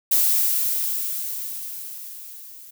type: noise with level ramp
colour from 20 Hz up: violet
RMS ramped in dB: -17 to -43 dBFS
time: 0.11-2.71 s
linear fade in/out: 10 ms
effects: none